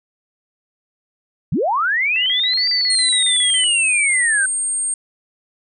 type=linear two-way sweep; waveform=sine; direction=up then down; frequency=106.5 to 4700 to 1507 Hz; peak=-15 dBFS; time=1.52-4.46 s; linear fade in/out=5 ms; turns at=2.68 s
type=tone bursts; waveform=sine; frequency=2000 Hz; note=B6; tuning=21 cents sharp; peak=-24 dBFS; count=11; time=2.16-3.64 s; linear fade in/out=0 ms; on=100 ms; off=38 ms
type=tone; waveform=sine; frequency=8600 Hz; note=C9; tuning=47 cents sharp; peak=-18 dBFS; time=2.9-4.94 s; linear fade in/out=2 ms
effects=none